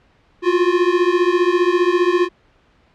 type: beating tone pair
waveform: square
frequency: 347.5 / 362.5 Hz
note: F4 / F#4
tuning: -9 / -35 cents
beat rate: 15 Hz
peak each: -17 dBFS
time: 0.42-2.29 s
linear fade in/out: 50 ms
effects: pink hiss -56 dBFS RMS until 2.94 s + low-pass 3000 Hz 12 dB/octave